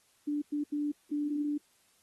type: tone bursts at uneven times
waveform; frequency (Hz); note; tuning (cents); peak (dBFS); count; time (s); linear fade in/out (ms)
sine; 293.7; D4; 0; -29; 4; 0.27-0.42 / 0.52-0.64 / 0.72-0.92 / 1.11-1.58; 10
effects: white hiss -68 dBFS RMS until 2.02 s + AAC 32 kbps